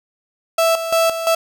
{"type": "tone with tremolo", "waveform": "35% pulse", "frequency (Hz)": 659.3, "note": "E5", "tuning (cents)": 0, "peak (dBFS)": -11, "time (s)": [0.58, 1.35], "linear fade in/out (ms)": 5, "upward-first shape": "square", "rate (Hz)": 2.9, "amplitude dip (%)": 65, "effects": []}